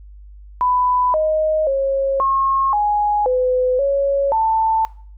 sine tone with pitch steps, 996 / 623 / 544 / 1080 / 832 / 506 / 556 / 888 Hz, B5 / D#5 / C#5 / C#6 / G#5 / B4 / C#5 / A5, +14 / +2 / -33 / -45 / +3 / +42 / +5 / +16 cents, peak -14 dBFS, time 0.61-4.85 s, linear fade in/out 0 ms, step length 530 ms, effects noise-tail reverb RT60 0.5 s tail -20 dB re dry + added 50 Hz sine -37 dBFS peak until 5.17 s

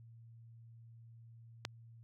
click, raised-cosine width 0.2 ms, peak -19 dBFS, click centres 1.651 s, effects added 115 Hz sine -54 dBFS peak until 2.03 s

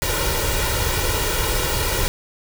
pink noise with comb filter, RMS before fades -21 dBFS, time 0.02-2.08 s, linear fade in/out 0 ms, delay 2.1 ms, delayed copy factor +0.75, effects none

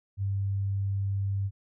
sine tone, 98.6 Hz, G2, 11 cents sharp, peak -26 dBFS, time 0.17-1.51 s, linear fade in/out 50 ms, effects none

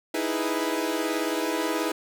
sawtooth chord, E major seventh, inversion third, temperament equal, 311.1 / 329.6 / 415.3 / 493.9 Hz, D#4 / E4 / G#4 / B4, 0 / 0 / 0 / 0 cents, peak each -26 / -26 / -28 / -28 dBFS, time 0.14-1.92 s, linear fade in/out 5 ms, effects none

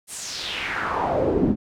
brown noise with band-pass filter sweep, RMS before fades -24 dBFS, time 0.07-1.56 s, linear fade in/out 50 ms, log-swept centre 10000 to 220 Hz, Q 3.1, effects none

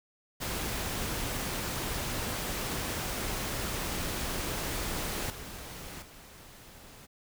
pink noise with level steps, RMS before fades -34 / -43 / -51 dBFS, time 0.4-7.07 s, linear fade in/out 20 ms, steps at 5.3 / 6.02 s, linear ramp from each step 2 ms, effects none

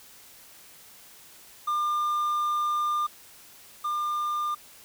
triangle tone pair in turn, 1200 / 1200 Hz, D6 / D6, +37 / +37 cents, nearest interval unison, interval 0 cents, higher neither, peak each -22 / -24 dBFS, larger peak first, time 1.67-3.07 / 3.84-4.55 s, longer first, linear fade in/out 10 ms, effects white hiss -51 dBFS RMS until 4.84 s

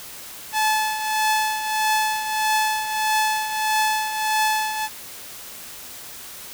sawtooth tone with tremolo, 865 Hz, A5, 30 cents flat, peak -13 dBFS, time 0.52-4.89 s, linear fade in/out 50 ms, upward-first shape triangle, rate 1.6 Hz, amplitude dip 65%, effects white hiss -38 dBFS RMS until 6.53 s

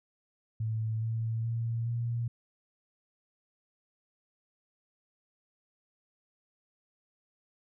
sine tone with pitch steps, 110.7 / 113.03 / 115.4 / 117.83 Hz, A2 / A2 / A#2 / A#2, +11 / +47 / -17 / +19 cents, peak -29 dBFS, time 0.6-2.28 s, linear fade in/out 5 ms, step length 420 ms, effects none

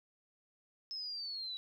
sine linear sweep, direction down, 5230 to 3885 Hz, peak -39 dBFS, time 0.91-1.57 s, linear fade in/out 0 ms, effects 12-bit

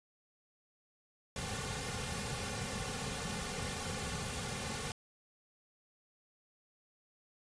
pink noise with comb filter, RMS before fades -39 dBFS, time 1.36-4.92 s, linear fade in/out 2 ms, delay 3.1 ms, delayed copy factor -0.9, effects resampled to 22050 Hz

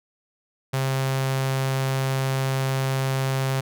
sawtooth tone with notch filter, 133.7 Hz, C3, 38 cents sharp, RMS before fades -24 dBFS, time 0.73-3.61 s, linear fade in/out 10 ms, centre 290 Hz, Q 1.9, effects none

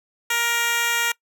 10% pulse tone with high-pass filter, 469.8 Hz, A#4, 13 cents sharp, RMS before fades -22 dBFS, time 0.3-1.12 s, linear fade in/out 5 ms, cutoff 1100 Hz, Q 0.58, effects noise-tail reverb RT60 0.1 s tail -23 dB re dry

